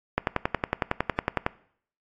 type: click train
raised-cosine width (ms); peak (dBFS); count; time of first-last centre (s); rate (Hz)
0.5; -7; 15; 0.18-1.464; 10.9
effects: noise-tail reverb RT60 0.6 s tail -20 dB re dry + AAC 48 kbps